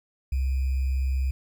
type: tone with sample-and-hold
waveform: sine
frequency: 66 Hz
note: C2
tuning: 16 cents sharp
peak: -22 dBFS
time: 0.32-1.31 s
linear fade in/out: 5 ms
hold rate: 2450 Hz
effects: none